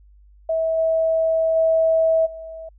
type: tone with level steps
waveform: sine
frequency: 648 Hz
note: E5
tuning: 30 cents flat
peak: -18 / -16 / -14 / -32 dBFS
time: 0.49-2.69 s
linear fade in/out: 5 ms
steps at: 0.77 / 1.55 / 2.25 s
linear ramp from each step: 20 ms
effects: added 50 Hz sine -47 dBFS peak until 2.78 s